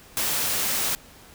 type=noise; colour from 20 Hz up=white; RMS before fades=-25 dBFS; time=0.17-0.95 s; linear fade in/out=0 ms; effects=pink hiss -49 dBFS RMS until 1.34 s